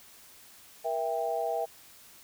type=chord; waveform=sine; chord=E diminished; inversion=second; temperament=just; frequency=474.7 / 659.3 / 791.1 Hz; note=Bb4 / E5 / G5; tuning=+31 / 0 / +16 cents; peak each=-34 / -31 / -33 dBFS; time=0.84-1.66 s; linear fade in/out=20 ms; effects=white hiss -54 dBFS RMS until 2.23 s